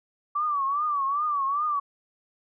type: tone with vibrato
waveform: sine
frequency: 1151 Hz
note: D6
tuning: 35 cents flat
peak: -23 dBFS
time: 0.35-1.8 s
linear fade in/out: 10 ms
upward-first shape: triangle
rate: 2.5 Hz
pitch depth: 130 cents each way
effects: none